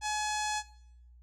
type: tone with low-pass filter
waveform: sawtooth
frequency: 848 Hz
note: G#5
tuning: 36 cents sharp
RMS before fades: -33 dBFS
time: 0.01-0.63 s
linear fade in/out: 50 ms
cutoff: 7000 Hz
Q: 2.3
effects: noise-tail reverb RT60 0.7 s tail -17 dB re dry + added 60 Hz sine -53 dBFS peak until 1.22 s